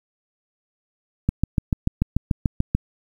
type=click train; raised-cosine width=5 ms; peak=-6 dBFS; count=11; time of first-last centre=1.29-2.75 s; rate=6.85 Hz; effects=8-bit